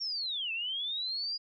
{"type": "linear two-way sweep", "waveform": "sine", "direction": "down then up", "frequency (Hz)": [5588, 2594, 4897], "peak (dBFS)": -32, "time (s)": [0, 1.38], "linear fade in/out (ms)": 20, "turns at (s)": 0.52, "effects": []}